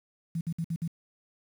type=tone bursts; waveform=sine; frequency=165.7 Hz; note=E3; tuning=9 cents sharp; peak=-28 dBFS; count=5; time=0.35-0.878 s; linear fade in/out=5 ms; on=60 ms; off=57 ms; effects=9-bit